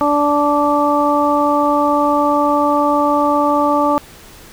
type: harmonic tone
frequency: 291.7 Hz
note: D4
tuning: 12 cents flat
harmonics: 1 / 2 / 3 / 4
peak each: -17 / -17 / -17 / -17 dBFS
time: 0.01-3.98 s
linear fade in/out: 0 ms
effects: pink hiss -40 dBFS RMS until 4.52 s